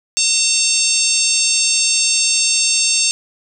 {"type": "harmonic tone with a mistuned harmonic", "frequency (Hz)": 905, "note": "A5", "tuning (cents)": 48, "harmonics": [3, 4, 5, 6, 7, 8, 9], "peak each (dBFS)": [-21, -24, -21, -21, -19, -21, -20], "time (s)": [0.17, 3.11], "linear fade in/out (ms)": 0, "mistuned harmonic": 8, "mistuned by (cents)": 79, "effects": []}